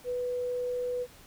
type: tone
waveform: sine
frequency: 493.9 Hz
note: B4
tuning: in tune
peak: -29 dBFS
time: 0.04-1.07 s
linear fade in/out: 50 ms
effects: pink hiss -54 dBFS RMS until 1.26 s